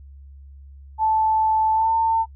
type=tone with pitch glide; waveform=sine; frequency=876 to 899.1 Hz; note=A5 to A5; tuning=-8 to +37 cents; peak=-16 dBFS; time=0.98-2.26 s; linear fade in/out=50 ms; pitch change=+45 cents; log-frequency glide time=1.72-1.91 s; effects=noise-tail reverb RT60 0.1 s tail -24 dB re dry + added 69 Hz sine -40 dBFS peak until 2.35 s